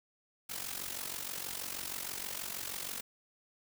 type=noise with amplitude modulation; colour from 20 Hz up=white; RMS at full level=-37 dBFS; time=0.49-3.01 s; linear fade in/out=10 ms; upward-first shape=sine; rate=46.3 Hz; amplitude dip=75%; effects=none